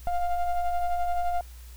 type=ring-modulated tone; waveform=triangle; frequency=349.2 Hz; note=F4; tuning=in tune; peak=-18 dBFS; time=0.07-1.41 s; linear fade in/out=2 ms; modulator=355 Hz; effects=added 60 Hz sine -42 dBFS peak until 1.76 s + white hiss -54 dBFS RMS until 1.76 s